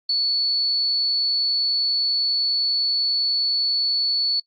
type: tone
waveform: sine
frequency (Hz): 4435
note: C#8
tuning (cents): 0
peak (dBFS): -18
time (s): 0.09-4.4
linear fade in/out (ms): 5
effects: noise-tail reverb RT60 0.1 s tail -24 dB re dry + AAC 48 kbps